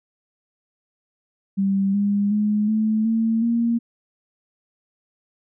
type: tone with pitch steps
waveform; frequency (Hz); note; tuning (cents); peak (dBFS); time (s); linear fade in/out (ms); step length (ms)
sine; 195.6 / 202.6 / 209.9 / 217.4 / 225.2 / 233.3; G3 / G#3 / G#3 / A3 / A3 / A#3; -4 / -43 / +19 / -21 / +40 / +2; -17; 1.57-3.79; 20; 370
effects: none